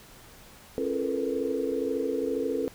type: tone cluster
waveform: sine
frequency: 271.6 / 339.7 / 432.2 / 454.2 / 486.9 Hz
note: C#4 / F4 / A4 / A#4 / B4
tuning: -35 / -48 / -31 / -45 / -25 cents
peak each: -32 / -35 / -31 / -34 / -32 dBFS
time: 0.78-2.68 s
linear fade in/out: 0 ms
effects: pink hiss -51 dBFS RMS until 2.74 s